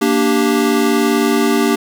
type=chord; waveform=square; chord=G minor; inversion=first; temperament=equal; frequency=233.1 / 293.7 / 392 Hz; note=Bb3 / D4 / G4; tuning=0 / 0 / 0 cents; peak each=-17 dBFS; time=0.01-1.76 s; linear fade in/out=10 ms; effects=none